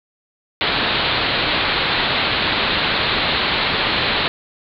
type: low-pass noise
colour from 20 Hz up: white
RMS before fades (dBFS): -19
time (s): 0.61-4.28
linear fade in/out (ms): 0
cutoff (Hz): 4300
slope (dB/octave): 96
effects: none